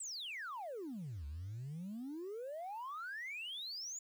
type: exponential two-way sweep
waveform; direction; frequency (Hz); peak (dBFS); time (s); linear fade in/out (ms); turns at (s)
sine; down then up; 8330 to 69 to 7100; -40; 0-3.99; 5; 1.26
effects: tanh soft clip ceiling -40 dBFS + 11-bit